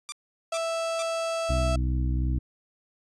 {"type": "tone bursts", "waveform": "5% pulse", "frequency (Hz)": 1183, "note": "D6", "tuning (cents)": 12, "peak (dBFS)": -21, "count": 3, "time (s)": [0.09, 1.023], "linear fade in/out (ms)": 0, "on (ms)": 31, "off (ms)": 420}
{"type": "tone", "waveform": "35% pulse", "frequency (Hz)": 659.3, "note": "E5", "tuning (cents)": 0, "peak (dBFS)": -25, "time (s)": [0.52, 1.76], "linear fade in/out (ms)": 5}
{"type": "harmonic tone", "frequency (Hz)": 63, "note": "B1", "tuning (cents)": 35, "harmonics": [1, 2, 3, 4, 5], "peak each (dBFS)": [-24, -30, -42, -37, -38], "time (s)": [1.49, 2.39], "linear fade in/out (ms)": 10}
{"effects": ["resampled to 22050 Hz"]}